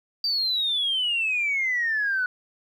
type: exponential sweep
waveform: sine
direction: down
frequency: 4699 to 1466 Hz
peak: -21 dBFS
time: 0.24-2.26 s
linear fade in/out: 2 ms
effects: tanh soft clip ceiling -17 dBFS + 10-bit